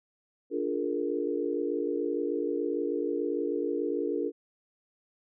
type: chord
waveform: sine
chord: Bb dominant seventh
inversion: first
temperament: just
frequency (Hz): 291.4 / 349.6 / 419.5 / 466.2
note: D4 / F4 / Ab4 / Bb4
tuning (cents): -13 / +2 / +17 / 0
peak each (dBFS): -33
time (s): 0.5-4.32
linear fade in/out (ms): 50
effects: none